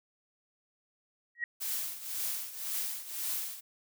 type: tone with exponential growth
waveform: sine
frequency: 1900 Hz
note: A#6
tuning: 33 cents sharp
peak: -26 dBFS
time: 1.35-1.44 s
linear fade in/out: 2 ms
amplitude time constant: 18 ms
type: noise with tremolo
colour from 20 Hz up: blue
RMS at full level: -33 dBFS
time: 1.6-3.61 s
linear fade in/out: 20 ms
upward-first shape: triangle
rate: 1.9 Hz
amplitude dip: 80%
effects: none